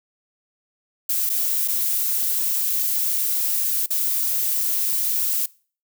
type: noise with dropouts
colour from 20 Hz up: violet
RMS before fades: -22 dBFS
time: 1.09-5.46 s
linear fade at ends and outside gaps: 5 ms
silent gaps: 1.294-1.298 / 1.678-1.682 / 3.862-3.904 s
effects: noise-tail reverb RT60 0.4 s tail -22 dB re dry